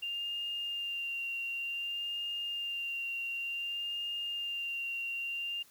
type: tone with vibrato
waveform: sine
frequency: 2791 Hz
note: F7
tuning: 2 cents flat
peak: -34 dBFS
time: 0.02-5.63 s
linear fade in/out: 10 ms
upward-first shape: sine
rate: 0.55 Hz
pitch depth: 19 cents each way
effects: white hiss -61 dBFS RMS until 5.7 s